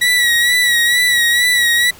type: tone with vibrato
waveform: 30% pulse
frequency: 1932 Hz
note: B6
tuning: 39 cents flat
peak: -8 dBFS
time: 0.01-1.91 s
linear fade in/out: 10 ms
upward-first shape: sine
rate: 2.2 Hz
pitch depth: 44 cents each way
effects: pink hiss -40 dBFS RMS until 1.99 s